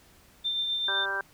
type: tone with tremolo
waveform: sine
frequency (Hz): 3582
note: A7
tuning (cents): +30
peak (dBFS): -25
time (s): 0.44-1.06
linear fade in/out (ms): 20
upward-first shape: triangle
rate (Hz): 7.8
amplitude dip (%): 35
type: harmonic tone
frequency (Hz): 195.9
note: G3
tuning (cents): -1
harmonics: 2 / 3 / 4 / 5 / 6 / 7 / 8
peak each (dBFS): -40 / -41 / -41 / -37 / -40 / -41 / -29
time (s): 0.88-1.21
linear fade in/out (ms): 2
effects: pink hiss -58 dBFS RMS until 1.33 s